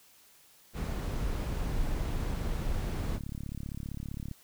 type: noise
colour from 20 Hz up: brown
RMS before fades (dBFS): -32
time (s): 0.73-3.2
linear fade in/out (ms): 50
type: click train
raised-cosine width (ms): 5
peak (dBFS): -26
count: 47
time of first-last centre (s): 3.01-4.313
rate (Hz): 35.3
effects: white hiss -60 dBFS RMS until 4.43 s